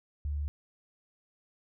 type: tone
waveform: sine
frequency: 72.9 Hz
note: D2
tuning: 12 cents flat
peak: -30 dBFS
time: 0.25-0.48 s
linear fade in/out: 0 ms
effects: none